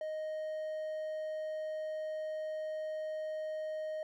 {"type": "tone", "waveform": "triangle", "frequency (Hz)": 622.3, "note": "D#5", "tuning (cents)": 0, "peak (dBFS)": -34, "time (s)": [0.01, 4.03], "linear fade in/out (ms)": 2, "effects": []}